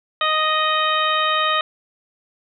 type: harmonic tone with a mistuned harmonic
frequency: 622.3 Hz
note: D#5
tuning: in tune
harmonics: 1 / 2 / 3 / 4 / 5 / 6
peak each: -26 / -19 / -25 / -28 / -26 / -25 dBFS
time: 0.21-1.61 s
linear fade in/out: 2 ms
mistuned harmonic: 5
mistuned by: -19 cents
effects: none